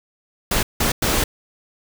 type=noise bursts at uneven times; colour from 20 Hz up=pink; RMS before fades=-19 dBFS; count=3; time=0.51-0.63 / 0.8-0.92 / 1.02-1.24 s; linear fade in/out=5 ms; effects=none